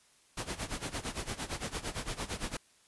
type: noise with tremolo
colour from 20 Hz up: pink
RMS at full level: -35 dBFS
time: 0.37-2.57 s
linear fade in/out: 5 ms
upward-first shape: sine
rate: 8.8 Hz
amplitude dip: 85%
effects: white hiss -65 dBFS RMS until 2.87 s + resampled to 24000 Hz